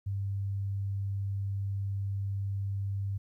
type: tone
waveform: sine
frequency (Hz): 98.8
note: G2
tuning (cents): +14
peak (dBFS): -30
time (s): 0.06-3.18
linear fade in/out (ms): 10
effects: 12-bit